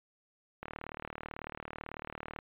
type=click train; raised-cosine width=0.5 ms; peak=-25 dBFS; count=68; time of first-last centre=0.63-2.389 s; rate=38.1 Hz; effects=resampled to 8000 Hz